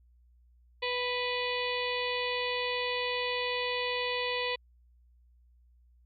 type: harmonic tone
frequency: 493.9 Hz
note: B4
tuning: in tune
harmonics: 1 / 2 / 4 / 5 / 6 / 7 / 8 / 9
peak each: -34 / -37 / -37 / -37 / -40 / -40 / -43 / -44 dBFS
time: 0.82-4.56 s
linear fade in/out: 10 ms
effects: added 60 Hz sine -59 dBFS peak until 6.05 s + Opus 48 kbps